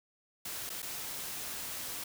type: noise with dropouts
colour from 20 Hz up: white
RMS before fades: -40 dBFS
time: 0.45-2.04 s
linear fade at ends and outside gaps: 5 ms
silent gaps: 0.694-0.7 / 0.821-0.826 s
effects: none